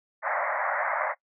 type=band-pass noise; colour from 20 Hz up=pink; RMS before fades=-28 dBFS; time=0.22-1.15 s; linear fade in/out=50 ms; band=560 to 2100 Hz; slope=96 dB/octave; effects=noise-tail reverb RT60 0.1 s tail -21 dB re dry